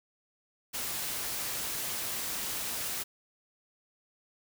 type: noise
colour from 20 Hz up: white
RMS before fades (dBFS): -35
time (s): 0.73-3.04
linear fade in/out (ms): 20
effects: none